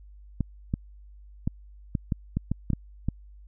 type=clicks; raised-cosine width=5 ms; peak=-13 dBFS; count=10; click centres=0.407 / 0.739 / 1.475 / 1.952 / 2.122 / 2.37 / 2.516 / 2.703 / 2.733 / 3.086 s; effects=added 50 Hz sine -46 dBFS peak until 3.47 s